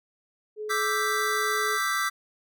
sine tone, 425.9 Hz, G#4, 44 cents sharp, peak -31 dBFS, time 0.56-1.79 s, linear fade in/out 50 ms
square chord, E minor seventh, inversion third, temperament equal, 1174.7 / 1318.5 / 1568 / 1975.5 Hz, D6 / E6 / G6 / B6, 0 / 0 / 0 / 0 cents, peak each -31 dBFS, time 0.69-2.1 s, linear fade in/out 20 ms
effects none

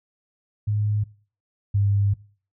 sine tone pair in turn, 104.9 / 100.58 Hz, G#2 / G2, +18 / +45 cents, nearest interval minor second, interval 73 cents, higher first, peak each -20 / -17 dBFS, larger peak second, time 0.67-1.04 / 1.74-2.14 s, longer second, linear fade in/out 10 ms, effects noise-tail reverb RT60 0.4 s tail -20 dB re dry

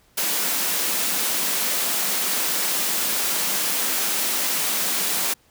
white high-pass noise, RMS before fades -23 dBFS, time 0.17-5.34 s, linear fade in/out 10 ms, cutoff 160 Hz, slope 96 dB/octave, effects pink hiss -59 dBFS RMS until 5.5 s

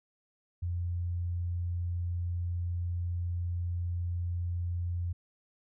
sine tone, 87.31 Hz, F2, in tune, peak -30 dBFS, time 0.62-5.13 s, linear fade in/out 10 ms, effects none

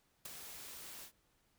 white noise with ADSR envelope, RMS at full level -43 dBFS, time 0.25-1.12 s, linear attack 5 ms, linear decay 16 ms, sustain -7 dB, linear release 95 ms, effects pink hiss -75 dBFS RMS until 1.58 s

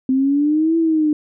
sine exponential two-way sweep, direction up then down, 258.2 to 332.2 to 298.5 Hz, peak -13 dBFS, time 0.09-1.13 s, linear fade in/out 2 ms, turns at 0.77 s, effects none

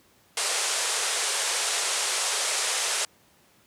white band-pass noise, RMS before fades -27 dBFS, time 0.37-3.05 s, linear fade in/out 2 ms, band 400 to 9700 Hz, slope 48 dB/octave, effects pink hiss -60 dBFS RMS until 3.66 s + high-pass 100 Hz 12 dB/octave

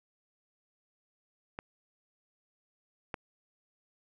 clicks, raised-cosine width 0.5 ms, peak -23 / -20 dBFS, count 2, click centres 1.589 / 3.142 s, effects none

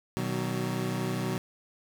25% pulse chord, B major, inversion none, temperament equal with one note detuned, 123.47 / 155.56 / 187.36 Hz, B2 / D#3 / F#3, 0 / 0 / +22 cents, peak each -29 / -32 / -29 dBFS, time 0.17-1.38 s, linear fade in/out 0 ms, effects none

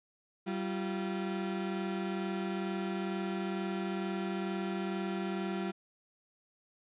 35% pulse tone pair together, 193.2 / 344.2 Hz, G3 / F4, -25 / -25 cents, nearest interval minor seventh, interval 1000 cents, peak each -33 / -36 dBFS, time 0.46-5.72 s, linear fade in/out 20 ms, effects resampled to 8000 Hz

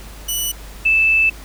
10% pulse / sine tone pair in turn, 2960 / 2634 Hz, F#7 / E7, 0 / -2 cents, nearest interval major second, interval 202 cents, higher first, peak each -11 dBFS, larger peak neither, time 0.28-0.52 / 0.85-1.3 s, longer second, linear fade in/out 10 ms, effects added 50 Hz sine -34 dBFS peak until 1.44 s + pink hiss -40 dBFS RMS until 1.44 s

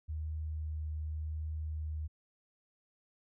sine tone with vibrato, 77.5 Hz, D#2, 6 cents flat, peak -35 dBFS, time 0.08-2.08 s, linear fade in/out 20 ms, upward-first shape triangle, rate 0.88 Hz, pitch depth 10 cents each way, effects none

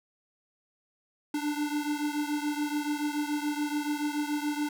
square beating tone pair, 293.7 / 300.7 Hz, D4 / D4, 0 / +41 cents, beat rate 7 Hz, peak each -31 / -34 dBFS, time 1.34-4.69 s, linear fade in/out 5 ms, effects none

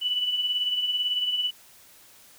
sine beating tone pair, 2952 / 2970 Hz, F#7 / F#7, -5 / +6 cents, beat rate 18 Hz, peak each -33 / -24 dBFS, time 0.01-1.51 s, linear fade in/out 20 ms, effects white hiss -53 dBFS RMS until 2.38 s

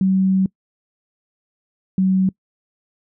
sine tone pair in turn, 190 / 188.69 Hz, F#3 / F#3, +46 / +34 cents, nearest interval unison, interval 12 cents, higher first, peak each -13 dBFS, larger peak neither, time 0.01-0.46 / 1.98-2.29 s, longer first, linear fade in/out 2 ms, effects noise-tail reverb RT60 0.1 s tail -24 dB re dry

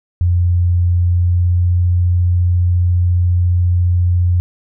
sine tone with pitch glide, 87.9 to 88.56 Hz, F2 to F2, +12 to +25 cents, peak -10 dBFS, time 0.21-4.4 s, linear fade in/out 0 ms, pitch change +13 cents, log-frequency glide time 0.96-1.73 s, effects none

